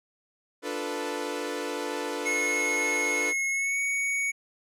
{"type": "chord", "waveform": "sawtooth", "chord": "B half-diminished seventh", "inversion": "first", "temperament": "equal", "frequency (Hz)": [293.7, 349.2, 440, 493.9], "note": ["D4", "F4", "A4", "B4"], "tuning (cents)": [0, 0, 0, 0], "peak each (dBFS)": [-32, -34, -31, -31], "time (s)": [0.62, 3.34], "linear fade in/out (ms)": 50}
{"type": "tone with pitch glide", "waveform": "square", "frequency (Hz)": [2172, 2234], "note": ["C#7", "C#7"], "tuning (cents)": [-36, 13], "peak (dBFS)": -26, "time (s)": [2.25, 4.32], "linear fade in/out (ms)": 20, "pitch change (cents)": 49, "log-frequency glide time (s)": [3.51, 3.79]}
{"effects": ["low-pass 11000 Hz 12 dB/octave"]}